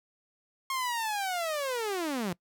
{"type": "linear sweep", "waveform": "sawtooth", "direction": "down", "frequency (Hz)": [1080, 164.81], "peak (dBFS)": -26, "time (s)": [0.7, 2.33], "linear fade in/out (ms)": 2, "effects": ["noise-tail reverb RT60 0.1 s tail -23 dB re dry"]}